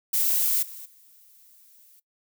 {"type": "noise with level steps", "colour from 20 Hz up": "violet", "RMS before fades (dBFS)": [-23, -41, -55], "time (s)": [0.13, 2], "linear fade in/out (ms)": 10, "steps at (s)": [0.62, 0.85], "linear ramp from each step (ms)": 10, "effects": ["noise-tail reverb RT60 0.1 s tail -17 dB re dry"]}